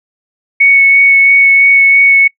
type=tone with vibrato; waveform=sine; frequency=2217 Hz; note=C#7; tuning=in tune; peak=-3 dBFS; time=0.6-2.28 s; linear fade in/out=10 ms; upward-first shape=sine; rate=3 Hz; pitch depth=9 cents each way; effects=noise-tail reverb RT60 0.1 s tail -25 dB re dry